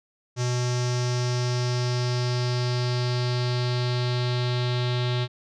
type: tone with low-pass filter sweep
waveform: square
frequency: 123.47 Hz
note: B2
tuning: in tune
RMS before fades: -25 dBFS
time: 0.36-5.28 s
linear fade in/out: 50 ms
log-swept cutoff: 6100 to 3800 Hz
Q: 4
effects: none